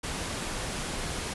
pink low-pass noise, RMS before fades -34 dBFS, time 0.03-1.34 s, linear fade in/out 10 ms, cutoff 11000 Hz, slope 96 dB/octave, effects none

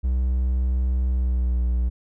triangle tone with pitch glide, 63.2 to 60.66 Hz, B1 to B1, +41 to -30 cents, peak -17 dBFS, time 0.03-1.9 s, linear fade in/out 20 ms, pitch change -71 cents, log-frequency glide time 1.1-1.65 s, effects none

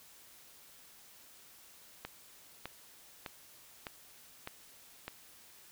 click train, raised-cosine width 0.3 ms, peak -24 dBFS, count 6, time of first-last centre 2.05-5.08 s, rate 1.65 Hz, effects white hiss -58 dBFS RMS until 5.71 s

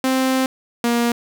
sawtooth tone pair in turn, 261.6 / 236.7 Hz, C4 / A#3, 0 / +27 cents, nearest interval major second, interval 173 cents, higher first, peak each -12 dBFS, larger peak neither, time 0.04-0.46 / 0.84-1.12 s, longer first, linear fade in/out 2 ms, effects 9-bit

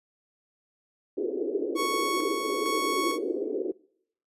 white band-pass noise, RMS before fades -30 dBFS, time 1.17-3.72 s, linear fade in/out 10 ms, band 310 to 450 Hz, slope 48 dB/octave
sawtooth tone with tremolo, 1108.7 Hz, C#6, in tune, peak -23 dBFS, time 1.75-3.19 s, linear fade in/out 50 ms, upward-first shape square, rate 1.1 Hz, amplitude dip 35%
effects noise-tail reverb RT60 0.7 s tail -24 dB re dry + resampled to 32000 Hz

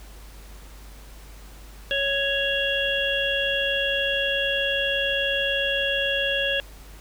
harmonic tone, 554.4 Hz, C#5, in tune, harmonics 1 / 3 / 5 / 6, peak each -27 / -27 / -27 / -27 dBFS, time 1.91-6.6 s, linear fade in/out 0 ms, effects added 50 Hz sine -42 dBFS peak until 7 s + pink hiss -49 dBFS RMS until 7 s

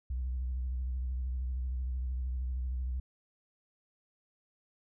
sine tone with vibrato, 63.3 Hz, B1, 43 cents sharp, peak -30 dBFS, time 0.1-3 s, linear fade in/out 5 ms, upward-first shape sine, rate 13 Hz, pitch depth 71 cents each way, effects tanh soft clip ceiling -29 dBFS

